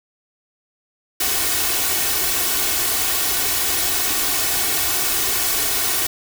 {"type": "noise with comb filter", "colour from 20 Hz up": "white", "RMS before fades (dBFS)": -20, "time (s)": [1.2, 6.07], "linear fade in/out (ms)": 5, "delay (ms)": 2.7, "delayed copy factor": 0.65, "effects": []}